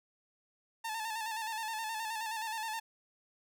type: tone with vibrato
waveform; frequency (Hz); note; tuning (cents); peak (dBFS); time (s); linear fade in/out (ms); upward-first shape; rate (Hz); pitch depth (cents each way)
sawtooth; 886; A5; +12; -32; 0.84-2.8; 10; square; 9.5; 45
effects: none